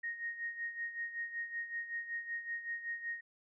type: tone with tremolo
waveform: sine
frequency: 1864.7 Hz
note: A#6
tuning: in tune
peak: -35 dBFS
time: 0.03-3.21 s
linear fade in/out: 10 ms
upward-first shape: sine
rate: 5.3 Hz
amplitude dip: 70%
effects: none